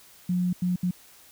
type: tone bursts at uneven times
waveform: sine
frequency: 179.5 Hz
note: F3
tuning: 48 cents sharp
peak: -22 dBFS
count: 3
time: 0.29-0.53 / 0.62-0.76 / 0.83-0.91 s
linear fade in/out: 5 ms
effects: white hiss -53 dBFS RMS until 1.31 s